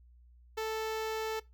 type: tone with notch filter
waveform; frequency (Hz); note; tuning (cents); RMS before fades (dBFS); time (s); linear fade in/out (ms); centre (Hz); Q
sawtooth; 440; A4; 0; -35; 0.57-1.4; 10; 9400; 1.3
effects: noise-tail reverb RT60 0.2 s tail -20 dB re dry + added 60 Hz sine -56 dBFS peak until 1.53 s